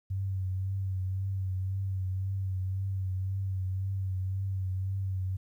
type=tone with vibrato; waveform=sine; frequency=95.2 Hz; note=F#2; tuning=50 cents sharp; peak=-29 dBFS; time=0.1-5.37 s; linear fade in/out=10 ms; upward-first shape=triangle; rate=1.9 Hz; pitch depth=42 cents each way; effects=11-bit